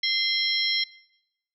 sine tone cluster, 2073 / 3249 / 4101 / 5400 Hz, C7 / G#7 / C8 / E8, -17 / -39 / -36 / +41 cents, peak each -28 dBFS, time 0.03-0.84 s, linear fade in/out 5 ms, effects noise-tail reverb RT60 0.9 s tail -22 dB re dry

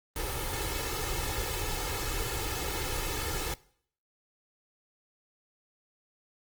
pink noise with comb filter, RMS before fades -33 dBFS, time 0.16-3.54 s, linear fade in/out 2 ms, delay 2.3 ms, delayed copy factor +0.8, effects noise-tail reverb RT60 0.6 s tail -21 dB re dry + Opus 24 kbps

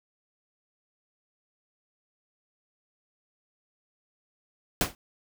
pink noise with exponential decay, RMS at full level -20 dBFS, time 4.81-4.95 s, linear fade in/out 1 ms, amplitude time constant 30 ms, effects none

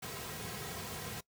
pink noise with comb filter, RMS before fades -42 dBFS, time 0.02-1.21 s, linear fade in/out 10 ms, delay 3.4 ms, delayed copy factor -0.6, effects noise-tail reverb RT60 0.1 s tail -21 dB re dry + high-pass 80 Hz 12 dB/octave

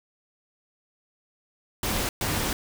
pink noise bursts at uneven times, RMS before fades -27 dBFS, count 2, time 1.83-2.09 / 2.21-2.53 s, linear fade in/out 2 ms, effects none

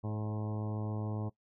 harmonic tone with a mistuned harmonic, 106.9 Hz, A2, 49 cents flat, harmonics 1 / 2 / 3 / 4 / 5 / 6 / 7 / 8 / 9 / 10, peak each -35 / -41 / -45 / -47 / -49 / -51 / -52 / -53 / -54 / -55 dBFS, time 0.03-1.3 s, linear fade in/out 20 ms, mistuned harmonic 5, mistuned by +17 cents, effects noise-tail reverb RT60 0.1 s tail -19 dB re dry

